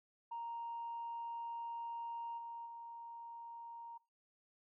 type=tone with level steps; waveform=sine; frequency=932.3 Hz; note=A#5; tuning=in tune; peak=-40 / -44 / -47 dBFS; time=0.31-3.98 s; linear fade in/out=10 ms; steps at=2.37 / 2.65 s; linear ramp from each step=20 ms; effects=noise-tail reverb RT60 0.4 s tail -26 dB re dry + tanh soft clip ceiling -37 dBFS